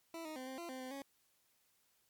20% pulse tone with pitch steps, 330.6 / 311.6 / 257.8 / 262.6 / 341.9 / 259.5 / 257.3 / 276 Hz, E4 / D#4 / C4 / C4 / F4 / C4 / C4 / C#4, +5 / +3 / -26 / +6 / -37 / -14 / -29 / -7 cents, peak -39 dBFS, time 0.14-1.02 s, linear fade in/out 2 ms, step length 110 ms, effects white hiss -75 dBFS RMS until 2.09 s + MP3 96 kbps

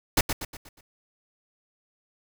pink noise with echo, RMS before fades -20 dBFS, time 0.17-0.21 s, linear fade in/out 5 ms, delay 120 ms, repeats 5, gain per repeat -7 dB, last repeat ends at 0.81 s, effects none

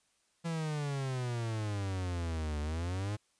45% pulse exponential two-way sweep, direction down then up, 169.2 to 73.42 to 107.3 Hz, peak -33 dBFS, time 0.44-3.17 s, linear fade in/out 20 ms, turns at 2.6 s, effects white hiss -73 dBFS RMS until 3.39 s + resampled to 22050 Hz

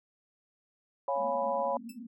sine chord, C# dominant seventh, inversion none, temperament equal, 554.4 / 698.5 / 830.6 / 987.8 Hz, C#5 / E#5 / G#5 / B5, 0 / 0 / 0 / 0 cents, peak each -31 / -36 / -35 / -33 dBFS, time 1.08-1.77 s, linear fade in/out 2 ms
pink band-pass noise, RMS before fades -45 dBFS, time 1.15-2.07 s, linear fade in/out 10 ms, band 220 to 250 Hz, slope 96 dB/octave
10% pulse tone with exponential decay, 2637 Hz, E7, in tune, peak -36 dBFS, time 1.89-1.99 s, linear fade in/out 5 ms, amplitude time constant 21 ms
effects none

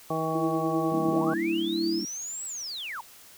harmonic tone, 160 Hz, D#3, 49 cents sharp, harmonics 1 / 2 / 3 / 4 / 5 / 7, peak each -33 / -33 / -33 / -33 / -33 / -33 dBFS, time 0.1-1.34 s, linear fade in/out 5 ms
sine tone with tremolo, 329.6 Hz, E4, in tune, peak -26 dBFS, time 0.35-2 s, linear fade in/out 5 ms, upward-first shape triangle, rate 2.8 Hz, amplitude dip 45%
sine chord, E half-diminished seventh, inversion first, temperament equal, 196 / 233.1 / 293.7 / 329.6 Hz, G3 / Bb3 / D4 / E4, 0 / 0 / 0 / 0 cents, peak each -36 dBFS, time 0.92-2.05 s, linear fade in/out 2 ms
sine linear two-way sweep, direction up then down, 120 to 7902 to 820 Hz, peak -33 dBFS, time 1.08-3.01 s, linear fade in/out 5 ms, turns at 2.45 s
effects white hiss -51 dBFS RMS until 3.37 s

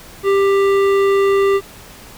sine tone with hard clipping, 394.6 Hz, G4, 11 cents sharp, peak -13 dBFS, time 0.23-1.61 s, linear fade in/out 50 ms, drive 13 dB, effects pink hiss -39 dBFS RMS until 2.17 s

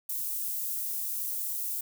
white high-pass noise, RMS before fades -33 dBFS, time 0.09-1.81 s, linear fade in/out 5 ms, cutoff 12000 Hz, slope 12 dB/octave, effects none

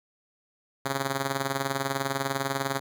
5% pulse tone with tremolo, 136.9 Hz, C#3, 21 cents flat, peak -13 dBFS, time 0.85-2.8 s, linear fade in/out 10 ms, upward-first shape sine, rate 20 Hz, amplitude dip 70%, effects none

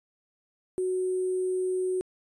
sine tone with sample-and-hold, 370 Hz, F#4, in tune, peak -25 dBFS, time 0.78-2.01 s, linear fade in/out 0 ms, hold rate 8820 Hz, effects resampled to 22050 Hz

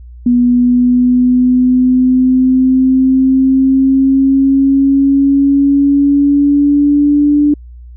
sine exponential sweep, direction up, 243.4 to 293.8 Hz, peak -6 dBFS, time 0.26-7.54 s, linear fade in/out 5 ms, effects added 60 Hz sine -30 dBFS peak until 7.96 s

